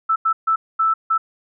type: tone bursts at uneven times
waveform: sine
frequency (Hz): 1318.5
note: E6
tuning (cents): 0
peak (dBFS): -14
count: 5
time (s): 0.09-0.16 / 0.25-0.33 / 0.47-0.56 / 0.79-0.94 / 1.1-1.18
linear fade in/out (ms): 10
effects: none